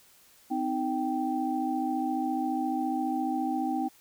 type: tone cluster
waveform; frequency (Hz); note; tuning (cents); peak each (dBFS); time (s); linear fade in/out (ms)
sine; 257.2 / 311.7 / 780; C4 / D#4 / G5; -30 / +3 / -9; -31; 0.5-3.89; 20
effects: white hiss -59 dBFS RMS until 4 s